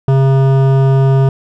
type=tone with hard clipping; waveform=sine; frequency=134.8 Hz; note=C#3; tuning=48 cents flat; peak=-9 dBFS; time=0.08-1.29 s; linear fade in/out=2 ms; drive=14 dB; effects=none